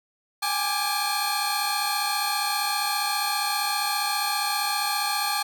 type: tone cluster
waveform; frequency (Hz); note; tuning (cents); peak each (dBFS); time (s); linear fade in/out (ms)
sawtooth; 804 / 839 / 1179 / 4289; G5 / G#5 / D6 / C8; +44 / +17 / +6 / +42; -26; 0.42-5.43; 10
effects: none